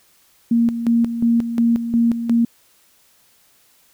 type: tone with tremolo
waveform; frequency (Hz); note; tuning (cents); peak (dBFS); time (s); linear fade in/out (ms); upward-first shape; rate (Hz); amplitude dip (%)
sine; 233.1; A#3; 0; -12; 0.51-2.45; 5; square; 2.8; 65
effects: white hiss -56 dBFS RMS until 3.93 s